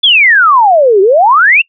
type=exponential two-way sweep; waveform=sine; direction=down then up; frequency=3520 to 370.4 to 2826 Hz; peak=-3 dBFS; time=0.03-1.62 s; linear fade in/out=10 ms; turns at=1.01 s; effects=noise-tail reverb RT60 0.1 s tail -25 dB re dry